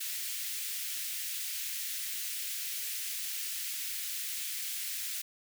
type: high-pass noise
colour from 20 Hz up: white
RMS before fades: -37 dBFS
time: 0-5.22 s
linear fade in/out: 10 ms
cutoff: 1900 Hz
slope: 24 dB/octave
effects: none